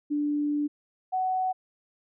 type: tone pair in turn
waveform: sine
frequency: 293.7 / 746.7 Hz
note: D4 / F#5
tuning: 0 / +16 cents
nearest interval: octave + major third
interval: 1616 cents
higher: second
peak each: -24 dBFS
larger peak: neither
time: 0.1-0.68 / 1.12-1.53 s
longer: first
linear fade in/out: 20 ms
effects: none